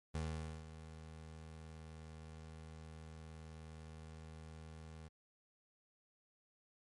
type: tone with ADSR envelope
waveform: 25% pulse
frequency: 79.4 Hz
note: D#2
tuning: 36 cents sharp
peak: -34 dBFS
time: 0.14-5.09 s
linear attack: 13 ms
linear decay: 480 ms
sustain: -13 dB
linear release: 21 ms
effects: MP3 48 kbps